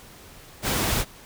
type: noise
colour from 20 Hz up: pink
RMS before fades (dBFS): -24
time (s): 0.62-1.05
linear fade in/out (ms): 50
effects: pink hiss -47 dBFS RMS until 1.25 s